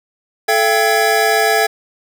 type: tone cluster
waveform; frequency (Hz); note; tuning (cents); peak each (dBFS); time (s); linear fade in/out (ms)
square; 435.9 / 678 / 786 / 1679; A4 / E5 / G5 / G#6; -16 / +49 / +4 / +18; -18; 0.48-1.67; 10
effects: none